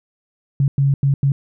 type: tone bursts at uneven times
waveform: sine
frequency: 138.59 Hz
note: C#3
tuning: in tune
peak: -12 dBFS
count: 4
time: 0.6-0.68 / 0.78-0.94 / 1.03-1.14 / 1.23-1.32 s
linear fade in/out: 2 ms
effects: none